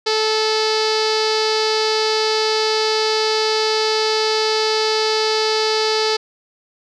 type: tone with low-pass filter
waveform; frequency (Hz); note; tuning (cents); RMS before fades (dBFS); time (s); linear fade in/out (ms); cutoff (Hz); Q
sawtooth; 436; A4; -16; -18; 0.06-6.17; 10; 4700; 5.6
effects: none